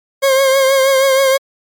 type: tone with vibrato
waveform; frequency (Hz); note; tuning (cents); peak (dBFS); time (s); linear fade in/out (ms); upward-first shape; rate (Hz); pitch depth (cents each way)
40% pulse; 537; C5; +45; -8; 0.22-1.38; 20; triangle; 6.3; 48
effects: MP3 96 kbps